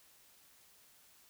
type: silence
effects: white hiss -64 dBFS RMS until 1.29 s